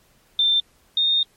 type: tone pair in turn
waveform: sine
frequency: 3575 / 3669 Hz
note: A7 / A#7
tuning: +27 / -28 cents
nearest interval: unison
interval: 45 cents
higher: second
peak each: -15 / -16 dBFS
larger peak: first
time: 0.39-0.6 / 0.97-1.23 s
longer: second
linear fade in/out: 2 ms
effects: pink hiss -59 dBFS RMS until 1.36 s + MP3 64 kbps